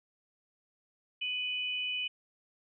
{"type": "tone pair together", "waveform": "sine", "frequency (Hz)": [2495, 2981], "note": ["D#7", "F#7"], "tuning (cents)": [4, 12], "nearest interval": "minor third", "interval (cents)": 308, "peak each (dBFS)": [-35, -34], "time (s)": [1.21, 2.08], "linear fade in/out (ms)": 10, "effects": []}